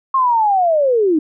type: linear sweep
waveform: sine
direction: down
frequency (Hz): 1083 to 293.7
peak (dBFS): -11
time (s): 0.14-1.19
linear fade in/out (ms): 5
effects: none